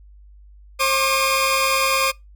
sawtooth tone cluster, 534 / 1078 / 1188 / 2475 Hz, C5 / C#6 / D6 / D#7, +35 / -49 / +20 / -10 cents, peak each -19 dBFS, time 0.79-2.12 s, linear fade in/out 20 ms, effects noise-tail reverb RT60 0.2 s tail -25 dB re dry + added 50 Hz sine -43 dBFS peak until 2.35 s

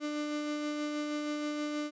35% pulse tone with tremolo, 297.9 Hz, D4, 25 cents sharp, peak -30 dBFS, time 0-1.91 s, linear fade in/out 50 ms, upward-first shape sine, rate 6.3 Hz, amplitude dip 25%, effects resampled to 16000 Hz

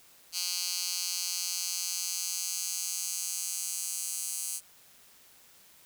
10% pulse tone with high-pass filter sweep, 180 Hz, F#3, 47 cents flat, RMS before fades -34 dBFS, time 0.32-4.61 s, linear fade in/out 50 ms, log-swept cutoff 4800 to 7800 Hz, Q 2.2, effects white hiss -58 dBFS RMS until 5.85 s

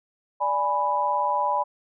sine chord, G# diminished, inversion second, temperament equal, 587.3 / 830.6 / 987.8 Hz, D5 / G#5 / B5, 0 / 0 / 0 cents, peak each -29 / -26 / -23 dBFS, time 0.4-1.64 s, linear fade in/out 20 ms, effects none

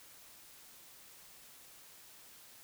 silence, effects white hiss -57 dBFS RMS until 2.63 s

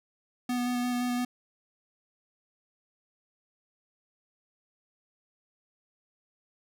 square tone with vibrato, 245.8 Hz, B3, 8 cents flat, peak -28 dBFS, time 0.49-1.25 s, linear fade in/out 5 ms, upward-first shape square, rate 5.8 Hz, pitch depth 10 cents each way, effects none

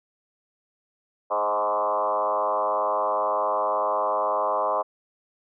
sine tone with frequency modulation, 830.6 Hz, G#5, in tune, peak -21 dBFS, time 1.3-4.83 s, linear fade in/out 20 ms, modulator 102 Hz, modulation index 3.2, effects none

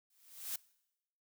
blue noise with exponential growth, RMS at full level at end -36 dBFS, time 0.1-0.56 s, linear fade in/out 5 ms, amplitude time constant 100 ms, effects noise-tail reverb RT60 0.9 s tail -23 dB re dry

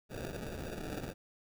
blue noise with sample-and-hold, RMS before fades -41 dBFS, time 0.09-1.14 s, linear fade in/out 50 ms, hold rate 1050 Hz, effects none

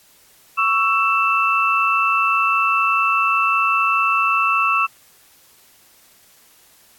sine tone cluster, 1117 / 1322 / 2658 Hz, C#6 / E6 / E7, +13 / +5 / +14 cents, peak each -19 dBFS, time 0.57-4.87 s, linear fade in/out 20 ms, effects white hiss -52 dBFS RMS until 6.98 s + AAC 64 kbps

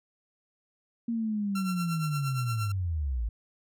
sine linear sweep, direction down, 234.9 to 51.8 Hz, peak -27 dBFS, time 1.08-3.29 s, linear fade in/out 5 ms
sawtooth tone with tremolo, 1359 Hz, F6, 48 cents flat, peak -29 dBFS, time 1.55-2.72 s, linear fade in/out 5 ms, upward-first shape triangle, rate 8.6 Hz, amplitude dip 80%
effects none

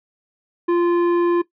sine tone with tanh clipping, 346.4 Hz, F4, 14 cents flat, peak -16 dBFS, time 0.68-1.42 s, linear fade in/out 10 ms, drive 11 dB, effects noise-tail reverb RT60 0.1 s tail -17 dB re dry

